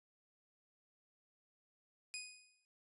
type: tone with exponential decay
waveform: 15% pulse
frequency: 2489 Hz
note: D#7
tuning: in tune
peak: -34 dBFS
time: 2.14-2.65 s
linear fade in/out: 0 ms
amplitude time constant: 110 ms
effects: resampled to 24000 Hz